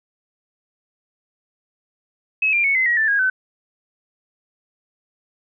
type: tone with pitch steps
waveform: sine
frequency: 2571 / 2385 / 2212 / 2052 / 1904 / 1766.2 / 1638.4 / 1519.9 Hz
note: E7 / D7 / C#7 / C7 / A#6 / A6 / G#6 / F#6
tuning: -44 / +26 / -4 / -34 / +36 / +6 / -24 / +46 cents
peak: -15 dBFS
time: 2.42-3.3 s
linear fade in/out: 5 ms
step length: 110 ms
effects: none